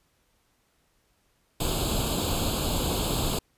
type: noise with comb filter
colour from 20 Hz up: pink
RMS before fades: -27 dBFS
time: 1.6-3.39 s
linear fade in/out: 5 ms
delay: 0.26 ms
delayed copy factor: +0.95
effects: pink hiss -69 dBFS RMS until 3.57 s + resampled to 32000 Hz